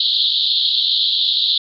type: band-pass noise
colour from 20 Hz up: pink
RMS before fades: -17 dBFS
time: 0-1.58 s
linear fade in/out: 5 ms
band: 3300 to 4300 Hz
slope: 96 dB/octave
effects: none